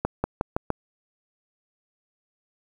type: accelerating click train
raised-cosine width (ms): 1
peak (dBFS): -9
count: 5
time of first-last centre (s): 0.05-0.703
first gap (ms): 190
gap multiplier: 0.9
effects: 8-bit